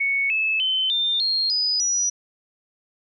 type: tone with pitch steps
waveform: sine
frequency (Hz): 2217 / 2606 / 3064 / 3602 / 4234 / 4977 / 5851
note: C#7 / E7 / G7 / A7 / C8 / D#8 / F#8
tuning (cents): 0 / -20 / -40 / +40 / +20 / 0 / -20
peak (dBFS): -19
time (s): 0-2.1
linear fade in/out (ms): 10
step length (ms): 300
effects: none